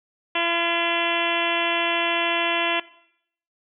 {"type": "harmonic tone with a mistuned harmonic", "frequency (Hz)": 339.2, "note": "E4", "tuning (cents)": 50, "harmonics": [1, 2, 3, 4, 5, 6, 7, 8, 9, 10], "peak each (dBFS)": [-31, -28, -28, -33, -31, -30, -30, -27, -30, -33], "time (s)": [0.35, 2.8], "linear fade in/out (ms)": 5, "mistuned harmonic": 4, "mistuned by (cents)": 26, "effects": ["noise-tail reverb RT60 0.7 s tail -18 dB re dry"]}